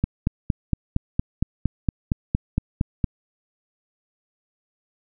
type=click train; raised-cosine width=5 ms; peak=-7 dBFS; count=14; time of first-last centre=0.04-3.042 s; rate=4.33 Hz; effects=none